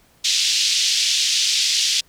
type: band-pass noise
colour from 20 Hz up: white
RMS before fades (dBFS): -19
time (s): 0.24-2.01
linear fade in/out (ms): 10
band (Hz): 2900 to 5800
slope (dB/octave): 24
effects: pink hiss -56 dBFS RMS until 2.08 s